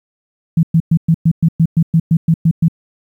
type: tone bursts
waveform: sine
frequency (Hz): 163.8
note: E3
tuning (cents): -11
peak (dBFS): -7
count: 13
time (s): 0.57-2.683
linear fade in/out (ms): 5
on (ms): 61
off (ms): 110
effects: 8-bit